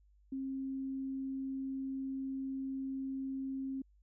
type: tone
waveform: sine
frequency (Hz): 267.6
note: C4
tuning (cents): +39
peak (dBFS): -36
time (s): 0.32-3.82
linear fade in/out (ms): 5
effects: added 50 Hz sine -63 dBFS peak until 4.02 s